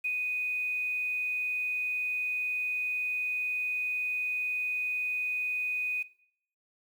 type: tone with quantisation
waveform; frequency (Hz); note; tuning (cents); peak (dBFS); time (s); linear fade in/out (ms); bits
sine; 2489; D#7; 0; -28; 0.04-6.03; 10; 9
effects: noise-tail reverb RT60 0.6 s tail -17 dB re dry